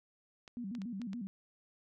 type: clicks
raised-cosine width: 0.2 ms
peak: -33 dBFS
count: 5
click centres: 0.478 / 0.751 / 0.818 / 1.017 / 1.132 s
type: tone with vibrato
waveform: sine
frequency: 215.8 Hz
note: A3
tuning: 33 cents flat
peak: -38 dBFS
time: 0.57-1.27 s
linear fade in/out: 0 ms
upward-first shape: square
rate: 7 Hz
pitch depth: 190 cents each way
effects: none